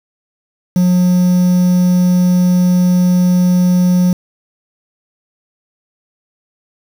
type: tone with quantisation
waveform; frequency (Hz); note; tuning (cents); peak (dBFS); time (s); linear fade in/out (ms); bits
triangle; 180; F#3; -47; -6; 0.76-4.13; 2; 5
effects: none